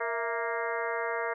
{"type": "harmonic tone with a mistuned harmonic", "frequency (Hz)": 233.1, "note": "A#3", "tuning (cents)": 0, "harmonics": [2, 3, 4, 5, 6, 7, 8, 9], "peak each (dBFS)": [-34, -36, -37, -38, -39, -39, -40, -41], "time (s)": [0, 1.34], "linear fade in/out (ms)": 10, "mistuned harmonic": 3, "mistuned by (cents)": -87, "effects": []}